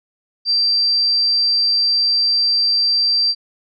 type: tone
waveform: sine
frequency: 4699 Hz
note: D8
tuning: in tune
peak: -13 dBFS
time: 0.45-3.35 s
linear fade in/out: 50 ms
effects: none